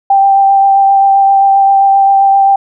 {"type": "tone with vibrato", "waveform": "sine", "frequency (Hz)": 786, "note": "G5", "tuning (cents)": 4, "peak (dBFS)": -4, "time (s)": [0.1, 2.56], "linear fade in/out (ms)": 5, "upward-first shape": "triangle", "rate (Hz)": 7.6, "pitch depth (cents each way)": 15, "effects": []}